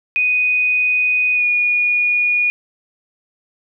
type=tone with pitch glide; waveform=sine; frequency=2489 to 2448 Hz; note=D#7 to D#7; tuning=0 to -29 cents; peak=-13 dBFS; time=0.16-2.5 s; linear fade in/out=0 ms; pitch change=-29 cents; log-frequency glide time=1.34-1.44 s; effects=none